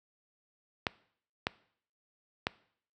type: clicks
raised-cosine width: 0.3 ms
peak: -12 dBFS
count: 3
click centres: 0.868 / 1.469 / 2.469 s
effects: noise-tail reverb RT60 0.6 s tail -21 dB re dry + high-pass 60 Hz 12 dB/octave